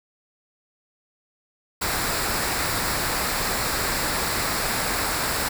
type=noise with comb filter; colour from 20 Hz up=pink; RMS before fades=-25 dBFS; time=1.81-5.49 s; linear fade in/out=10 ms; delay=0.32 ms; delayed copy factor=-0.5; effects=none